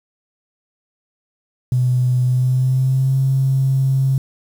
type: tone with pitch glide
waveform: triangle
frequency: 125.6 to 133.84 Hz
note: B2 to C3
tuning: +30 to +40 cents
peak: -9 dBFS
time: 1.72-4.18 s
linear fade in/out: 2 ms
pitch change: +110 cents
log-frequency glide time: 2.25-3.16 s
effects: tanh soft clip ceiling -11 dBFS + 7-bit